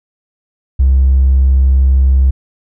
triangle tone with tanh clipping, 66.2 Hz, C2, 21 cents sharp, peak -5 dBFS, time 0.79-2.31 s, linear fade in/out 10 ms, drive 1 dB, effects none

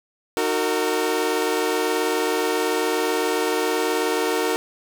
sawtooth chord, D# minor, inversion none, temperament equal with one note detuned, 311.1 / 370 / 457.4 Hz, D#4 / F#4 / A#4, 0 / 0 / -33 cents, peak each -23 / -21 / -19 dBFS, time 0.37-4.56 s, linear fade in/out 0 ms, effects none

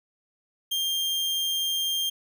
40% pulse tone, 3192 Hz, G7, 31 cents sharp, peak -24 dBFS, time 0.71-2.1 s, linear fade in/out 10 ms, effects none

